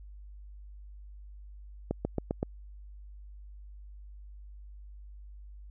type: accelerating click train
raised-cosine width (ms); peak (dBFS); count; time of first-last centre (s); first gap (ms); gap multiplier
2; -16; 5; 1.91-2.429; 140; 0.95
effects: added 50 Hz sine -45 dBFS peak until 5.7 s